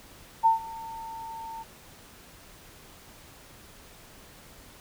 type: tone with ADSR envelope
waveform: sine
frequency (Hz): 900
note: A5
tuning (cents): +39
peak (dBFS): -15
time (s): 0.43-1.64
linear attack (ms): 28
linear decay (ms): 130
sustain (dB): -21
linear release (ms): 25
effects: pink hiss -51 dBFS RMS until 4.8 s